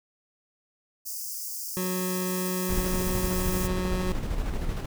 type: high-pass noise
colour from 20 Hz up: white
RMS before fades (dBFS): -35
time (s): 1.05-3.68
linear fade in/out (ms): 20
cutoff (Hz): 4800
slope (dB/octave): 96
type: tone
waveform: 25% pulse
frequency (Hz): 183.6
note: F#3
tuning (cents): -13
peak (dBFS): -24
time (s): 1.77-4.12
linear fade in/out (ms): 0
type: noise with tremolo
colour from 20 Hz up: brown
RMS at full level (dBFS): -28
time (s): 2.69-4.86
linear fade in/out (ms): 5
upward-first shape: square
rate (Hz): 13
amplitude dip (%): 35
effects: none